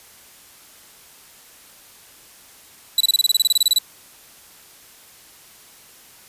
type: tone bursts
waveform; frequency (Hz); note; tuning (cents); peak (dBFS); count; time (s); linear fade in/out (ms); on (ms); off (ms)
sawtooth; 3951; B7; 0; -9; 16; 2.98-3.785; 2; 25; 27
effects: white hiss -47 dBFS RMS until 6.28 s + resampled to 32000 Hz

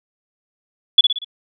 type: tone with echo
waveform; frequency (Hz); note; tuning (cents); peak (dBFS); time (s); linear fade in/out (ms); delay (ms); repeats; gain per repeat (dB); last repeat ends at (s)
sine; 3419; G#7; +50; -4; 0.98-1.01; 5; 59; 4; -6; 1.246
effects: none

